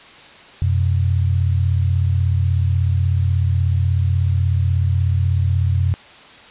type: tone pair together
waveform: sine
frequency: 90.1 / 126.5 Hz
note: F#2 / B2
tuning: -45 / +42 cents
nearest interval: tritone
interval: 587 cents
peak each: -15 / -20 dBFS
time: 0.62-5.94 s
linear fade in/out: 0 ms
effects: white hiss -42 dBFS RMS until 6.5 s + resampled to 8000 Hz